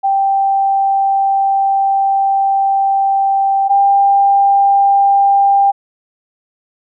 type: tone pair in turn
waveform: sine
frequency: 784 / 794.9 Hz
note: G5 / G5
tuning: 0 / +24 cents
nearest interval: unison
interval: 24 cents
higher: second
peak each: -10 / -7 dBFS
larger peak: second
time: 0.03-3.69 / 3.69-5.72 s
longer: first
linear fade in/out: 20 ms
effects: none

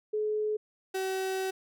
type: tone pair in turn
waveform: sine / 35% pulse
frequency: 426.4 / 379.9 Hz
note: G#4 / F#4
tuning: +46 / +46 cents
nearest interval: major second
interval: 200 cents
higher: first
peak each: -27 / -28 dBFS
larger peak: first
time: 0.13-0.57 / 0.94-1.51 s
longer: second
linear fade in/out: 10 ms
effects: none

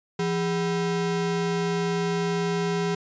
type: ring-modulated tone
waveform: square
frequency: 289.6 Hz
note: D4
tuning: 24 cents flat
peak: -21 dBFS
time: 0.19-2.95 s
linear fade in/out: 5 ms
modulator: 119 Hz
effects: resampled to 16000 Hz

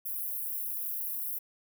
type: high-pass noise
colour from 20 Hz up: white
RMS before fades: -35 dBFS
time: 0.05-1.39 s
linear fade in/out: 10 ms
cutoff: 11000 Hz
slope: 48 dB/octave
effects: none

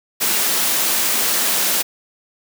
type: high-pass noise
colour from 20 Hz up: white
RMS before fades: -18 dBFS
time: 0.2-1.83 s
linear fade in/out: 20 ms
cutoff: 170 Hz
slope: 24 dB/octave
effects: none

